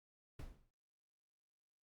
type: noise with exponential decay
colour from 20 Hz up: brown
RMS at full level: -42 dBFS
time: 0.39-0.71 s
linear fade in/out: 5 ms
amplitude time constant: 68 ms
effects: Opus 48 kbps